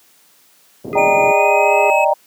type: low-pass noise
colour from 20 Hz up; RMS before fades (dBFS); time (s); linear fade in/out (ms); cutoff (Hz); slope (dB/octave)
white; -26; 0.84-1.32; 10; 440; 24
type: harmonic tone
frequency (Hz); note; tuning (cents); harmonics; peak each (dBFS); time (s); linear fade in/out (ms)
410; G#4; -22; 1 / 3 / 5 / 6; -19 / -29 / -33 / -35; 0.93-1.9; 0
type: chord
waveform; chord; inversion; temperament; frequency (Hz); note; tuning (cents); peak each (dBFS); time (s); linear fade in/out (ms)
sine; Eb major seventh; third; equal; 587.3 / 622.3 / 784 / 932.3; D5 / Eb5 / G5 / Bb5; 0 / 0 / 0 / 0; -17; 0.95-2.14; 10
type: tone with pitch glide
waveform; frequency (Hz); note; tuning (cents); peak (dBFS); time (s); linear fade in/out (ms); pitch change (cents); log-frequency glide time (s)
triangle; 2436 to 2570; D#7 to E7; -37 to -45; -16; 0.97-2.05; 10; +92; 1.26-1.76
effects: white hiss -52 dBFS RMS until 2.26 s + high-pass 150 Hz 12 dB/octave